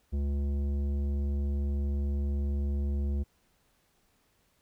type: tone with tanh clipping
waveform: triangle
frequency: 70.8 Hz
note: C#2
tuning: 37 cents sharp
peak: -29 dBFS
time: 0.12-3.24 s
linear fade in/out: 20 ms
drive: 16 dB
effects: pink hiss -70 dBFS RMS until 4.61 s